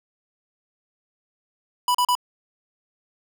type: tone bursts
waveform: square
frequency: 987.8 Hz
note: B5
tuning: in tune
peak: -18 dBFS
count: 3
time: 1.88-2.152 s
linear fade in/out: 2 ms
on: 66 ms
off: 37 ms
effects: none